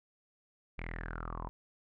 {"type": "tone with low-pass filter sweep", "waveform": "sawtooth", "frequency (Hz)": 41.2, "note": "E1", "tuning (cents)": 0, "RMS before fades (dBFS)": -41, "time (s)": [0.78, 1.49], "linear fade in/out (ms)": 0, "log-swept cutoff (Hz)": [2300, 950], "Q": 9.3, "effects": []}